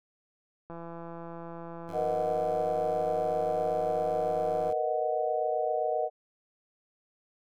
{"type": "click train", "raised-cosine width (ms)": 1, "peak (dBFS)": -29, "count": 673, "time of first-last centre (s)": [0.7, 4.7], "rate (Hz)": 168}
{"type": "tone", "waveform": "10% pulse", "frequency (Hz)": 92.5, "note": "F#2", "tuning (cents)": 0, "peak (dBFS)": -37, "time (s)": [1.88, 4.73], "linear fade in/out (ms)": 5}
{"type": "chord", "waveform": "sine", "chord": "B major seventh", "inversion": "third", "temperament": "equal", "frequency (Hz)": [466.2, 493.9, 622.3, 740], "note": ["A#4", "B4", "D#5", "F#5"], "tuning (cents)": [0, 0, 0, 0], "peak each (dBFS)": [-33, -36, -30, -31], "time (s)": [1.92, 6.1], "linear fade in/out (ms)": 50}
{"effects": []}